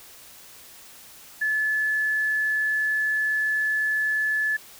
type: tone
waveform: sine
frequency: 1726 Hz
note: A6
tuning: 34 cents flat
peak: -21 dBFS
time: 1.41-4.57 s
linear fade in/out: 10 ms
effects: white hiss -47 dBFS RMS until 4.79 s